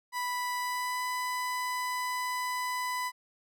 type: tone with pitch glide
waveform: 30% pulse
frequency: 988 to 998.3 Hz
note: B5 to B5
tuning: 0 to +18 cents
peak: -28 dBFS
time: 0.12-3.12 s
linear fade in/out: 50 ms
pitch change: +18 cents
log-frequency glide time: 0.58-1.03 s
effects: none